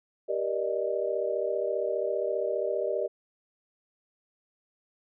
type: chord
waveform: sine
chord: Eb major seventh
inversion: first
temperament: equal with one note detuned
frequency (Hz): 392 / 475.4 / 587.3 / 622.3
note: G4 / Bb4 / D5 / Eb5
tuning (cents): 0 / +34 / 0 / 0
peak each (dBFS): -32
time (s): 0.28-3.08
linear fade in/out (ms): 20
effects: none